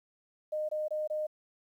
sine tone bursts, 613 Hz, D#5, 26 cents flat, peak -30 dBFS, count 4, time 0.52-1.269 s, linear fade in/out 10 ms, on 170 ms, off 23 ms, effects 11-bit

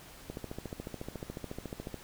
click train, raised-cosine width 2 ms, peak -25 dBFS, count 24, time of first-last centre 0.3-1.943 s, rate 14 Hz, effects pink hiss -52 dBFS RMS until 2.03 s

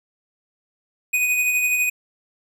square tone with tremolo, 2489 Hz, D#7, in tune, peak -17 dBFS, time 1.13-1.9 s, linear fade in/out 10 ms, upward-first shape sine, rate 12 Hz, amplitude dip 35%, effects none

